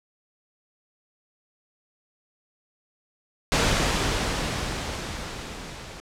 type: noise with level ramp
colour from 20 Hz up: pink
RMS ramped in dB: -20 to -40 dBFS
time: 3.52-6 s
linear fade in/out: 0 ms
effects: low-pass 7000 Hz 12 dB/octave